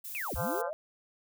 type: noise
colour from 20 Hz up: violet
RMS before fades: -41 dBFS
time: 0.04-0.62 s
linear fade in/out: 10 ms
type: linear two-way sweep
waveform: sine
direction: down then up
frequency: 2660 to 37.11 to 648 Hz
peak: -34 dBFS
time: 0.15-0.73 s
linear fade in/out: 0 ms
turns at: 0.35 s
type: harmonic tone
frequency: 172.1 Hz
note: F3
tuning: 25 cents flat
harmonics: 3 / 4 / 5 / 6 / 7 / 8 / 9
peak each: -35 / -37 / -39 / -41 / -42 / -43 / -44 dBFS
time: 0.35-0.71 s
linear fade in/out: 50 ms
effects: none